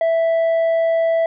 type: tone with tanh clipping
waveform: sine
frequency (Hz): 659.3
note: E5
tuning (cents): 0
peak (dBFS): -15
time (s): 0.01-1.26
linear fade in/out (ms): 2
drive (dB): 4
effects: none